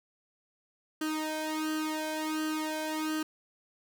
sawtooth tone with flanger, 311.1 Hz, D#4, in tune, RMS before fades -33 dBFS, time 1.01-3.23 s, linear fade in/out 5 ms, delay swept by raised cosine 0.66 to 1.27 ms, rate 1.4 Hz, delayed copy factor +0.9, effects none

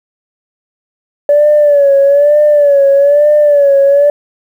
sine tone with vibrato, 575 Hz, D5, 37 cents flat, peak -3 dBFS, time 1.29-4.1 s, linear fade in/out 2 ms, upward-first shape sine, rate 1.1 Hz, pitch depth 68 cents each way, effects tanh soft clip ceiling 0 dBFS + 7-bit

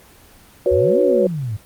sine chord, F# suspended fourth, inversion none, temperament just, 370 / 493.3 / 555 Hz, F#4 / B4 / C#5, 0 / -2 / +2 cents, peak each -17 dBFS, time 0.66-1.27 s, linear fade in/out 2 ms
sine exponential two-way sweep, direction up then down, 69.3 to 324 to 98.6 Hz, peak -21 dBFS, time 0.71-1.57 s, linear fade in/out 10 ms, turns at 1.01 s
effects pink hiss -47 dBFS RMS until 1.65 s + Opus 24 kbps

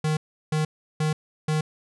square tone bursts, 154.6 Hz, D#3, 11 cents flat, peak -22 dBFS, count 4, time 0.04-1.61 s, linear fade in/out 5 ms, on 130 ms, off 350 ms, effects resampled to 24000 Hz

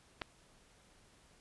clicks, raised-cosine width 0.3 ms, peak -30 / -21 dBFS, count 2, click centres 0.215 / 0.218 s, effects pink hiss -65 dBFS RMS until 1.4 s + resampled to 24000 Hz

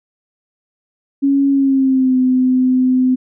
sine tone with pitch glide, 277.2 to 255.7 Hz, C#4 to C4, 0 to -40 cents, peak -10 dBFS, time 1.22-3.16 s, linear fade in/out 20 ms, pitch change -140 cents, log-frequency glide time 1.5-2.17 s, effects none

